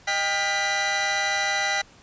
sawtooth tone cluster, 618 / 795 / 1418 / 1981 Hz, D#5 / G5 / F6 / B6, -12 / +24 / +26 / +5 cents, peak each -30 / -23 / -28 / -21 dBFS, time 0.07-1.82 s, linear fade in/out 10 ms, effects pink hiss -52 dBFS RMS until 2.02 s + resampled to 16000 Hz

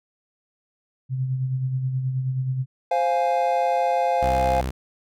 sine tone with tremolo, 130.2 Hz, C3, 8 cents flat, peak -20 dBFS, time 1.09-2.66 s, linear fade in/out 50 ms, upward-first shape sine, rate 9.4 Hz, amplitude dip 45%
triangle chord, F minor, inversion second, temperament equal, 523.3 / 698.5 / 830.6 Hz, C5 / F5 / Ab5, 0 / 0 / 0 cents, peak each -22 / -20 / -22 dBFS, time 2.91-4.61 s, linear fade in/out 5 ms
sawtooth tone, 65 Hz, C2, 11 cents flat, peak -21 dBFS, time 4.22-4.71 s, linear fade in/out 10 ms
effects none

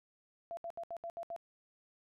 sine tone bursts, 678 Hz, E5, 49 cents sharp, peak -39 dBFS, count 7, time 0.51-1.363 s, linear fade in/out 0 ms, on 61 ms, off 71 ms, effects none

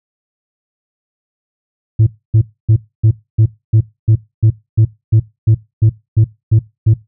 sine tone bursts, 110 Hz, A2, in tune, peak -3 dBFS, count 15, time 1.99-6.94 s, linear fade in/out 10 ms, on 78 ms, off 270 ms, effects noise-tail reverb RT60 0.2 s tail -17 dB re dry + tanh soft clip ceiling -4 dBFS

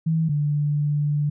sine tone pair in turn, 161.3 / 147.15 Hz, E3 / D3, -37 / +4 cents, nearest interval major second, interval 159 cents, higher first, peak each -18 / -19 dBFS, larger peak first, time 0.06-0.29 / 0.29-1.3 s, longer second, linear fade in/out 10 ms, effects none

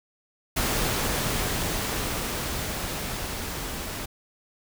pink noise with level ramp, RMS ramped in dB -25 to -34 dBFS, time 0.56-4.06 s, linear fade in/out 10 ms, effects none

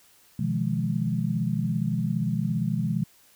sine chord, F half-diminished seventh, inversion second, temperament just, 125.72 / 157.15 / 174.61 / 209.5 Hz, Cb3 / Eb3 / F3 / Ab3, +31 / +18 / 0 / +15 cents, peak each -29 dBFS, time 0.39-3.04 s, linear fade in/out 5 ms, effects white hiss -58 dBFS RMS until 3.35 s

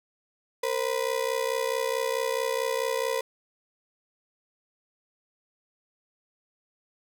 35% pulse ring-modulated tone, 493.9 Hz, B4, in tune, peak -21 dBFS, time 0.63-3.21 s, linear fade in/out 5 ms, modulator 32.3 Hz, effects none

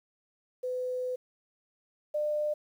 sine tone pair in turn, 504 / 599.4 Hz, B4 / D5, +35 / +35 cents, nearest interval minor third, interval 300 cents, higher second, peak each -30 / -27 dBFS, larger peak second, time 0.63-1.16 / 2.14-2.54 s, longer first, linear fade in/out 10 ms, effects 10-bit

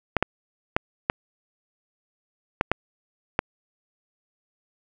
clicks, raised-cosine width 0.5 ms, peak -4 dBFS, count 7, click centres 0.167 / 0.226 / 0.765 / 1.099 / 2.611 / 2.716 / 3.391 s, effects none

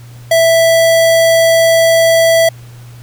square tone, 659.3 Hz, E5, in tune, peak -7 dBFS, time 0.31-2.49 s, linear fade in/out 5 ms, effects added 120 Hz sine -31 dBFS peak until 3.02 s + pink hiss -43 dBFS RMS until 3.02 s

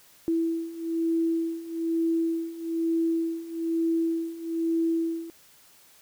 sine beating tone pair, 329.3 / 330.4 Hz, E4 / E4, -2 / +4 cents, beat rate 1.1 Hz, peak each -29 / -26 dBFS, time 0.28-5.3 s, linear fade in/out 0 ms, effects white hiss -56 dBFS RMS until 6.01 s

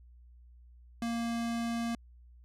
square tone, 232.8 Hz, A#3, 2 cents flat, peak -32 dBFS, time 1.02-1.95 s, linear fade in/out 2 ms, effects added 60 Hz sine -53 dBFS peak until 2.44 s + low-pass 10000 Hz 12 dB/octave

